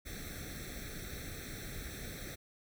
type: noise with comb filter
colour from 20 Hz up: pink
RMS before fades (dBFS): -44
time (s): 0.05-2.36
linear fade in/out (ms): 20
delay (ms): 0.51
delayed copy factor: +0.95
effects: none